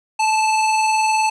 square tone pair together, 872.4 / 2637 Hz, A5 / E7, -15 / 0 cents, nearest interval octave + perfect fifth, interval 1915 cents, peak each -16 / -25 dBFS, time 0.19-1.3 s, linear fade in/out 10 ms, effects resampled to 22050 Hz + 8-bit

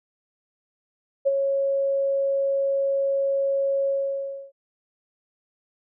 sine tone with ADSR envelope, 550 Hz, C#5, 14 cents flat, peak -15 dBFS, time 1.25-4.52 s, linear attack 22 ms, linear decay 28 ms, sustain -5 dB, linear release 640 ms, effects none

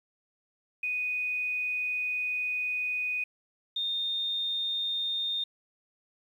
sine tone pair in turn, 2486 / 3649 Hz, D#7 / A#7, -2 / -38 cents, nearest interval perfect fifth, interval 664 cents, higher second, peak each -28 / -28 dBFS, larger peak neither, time 0.83-3.24 / 3.76-5.44 s, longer first, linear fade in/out 5 ms, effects 10-bit

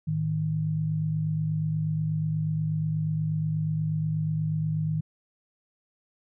sine tone pair together, 107.8 / 156.1 Hz, A2 / D#3, -35 / +6 cents, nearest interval tritone, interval 641 cents, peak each -32 / -25 dBFS, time 0.07-5.01 s, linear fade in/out 10 ms, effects none

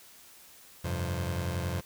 sawtooth chord, F suspended second, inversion none, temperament just, 87.31 / 98.22 / 130.96 Hz, F2 / G2 / C3, 0 / +4 / +2 cents, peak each -28 / -33 / -32 dBFS, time 0.84-1.81 s, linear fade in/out 10 ms, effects white hiss -54 dBFS RMS until 1.85 s

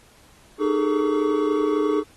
triangle tone cluster, 305.9 / 398.3 / 421.8 / 452.9 / 1128 Hz, D#4 / G4 / G#4 / A#4 / C#6, -29 / +28 / +27 / -50 / +30 cents, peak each -21 / -28 / -20 / -27 / -29 dBFS, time 0.58-2.04 s, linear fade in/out 50 ms, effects pink hiss -54 dBFS RMS until 2.16 s + AAC 32 kbps

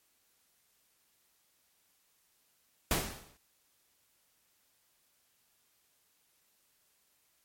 pink noise with exponential decay, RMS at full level -27 dBFS, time 2.91-3.37 s, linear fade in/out 2 ms, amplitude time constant 100 ms, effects white hiss -72 dBFS RMS until 7.44 s + MP3 64 kbps

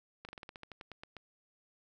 slowing click train, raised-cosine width 0.3 ms, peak -30 dBFS, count 13, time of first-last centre 0.25-1.167 s, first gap 38 ms, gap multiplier 1.12, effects none

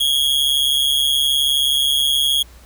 45% pulse tone with amplitude modulation, 3296 Hz, G#7, 14 cents flat, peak -11 dBFS, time 0-2.43 s, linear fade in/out 10 ms, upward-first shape sine, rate 139 Hz, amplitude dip 70%, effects added 60 Hz sine -42 dBFS peak until 2.65 s + pink hiss -48 dBFS RMS until 2.65 s

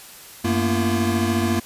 square tone cluster, 94.7 / 226 / 239.9 / 341.1 Hz, F#2 / A3 / A#3 / F4, +41 / +47 / +50 / -41 cents, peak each -25 dBFS, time 0.44-1.6 s, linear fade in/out 10 ms, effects white hiss -42 dBFS RMS until 1.65 s + resampled to 32000 Hz

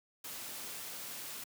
white noise, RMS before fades -44 dBFS, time 0.24-1.44 s, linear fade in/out 5 ms, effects high-pass 100 Hz 12 dB/octave

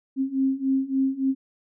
sine beating tone pair, 265.4 / 268.9 Hz, C4 / C4, +25 / +47 cents, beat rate 3.5 Hz, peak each -25 / -23 dBFS, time 0.16-1.35 s, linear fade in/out 50 ms, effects none

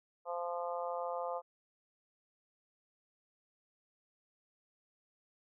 harmonic tone, 173.5 Hz, F3, 11 cents flat, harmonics 3 / 4 / 5 / 6 / 7, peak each -39 / -41 / -43 / -45 / -46 dBFS, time 0.25-1.42 s, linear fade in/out 50 ms, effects none

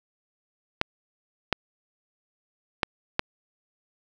clicks, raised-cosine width 0.3 ms, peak -5 dBFS, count 4, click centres 0.814 / 1.527 / 2.832 / 3.194 s, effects none

